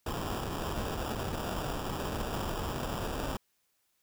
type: noise with sample-and-hold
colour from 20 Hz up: pink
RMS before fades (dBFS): -35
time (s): 0.06-3.37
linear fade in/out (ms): 5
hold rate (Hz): 2100
effects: white hiss -75 dBFS RMS until 4.02 s